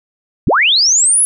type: linear sweep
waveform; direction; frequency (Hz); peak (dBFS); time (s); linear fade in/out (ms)
sine; up; 51.91 to 10750; -8; 0.47-1.25; 0
effects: none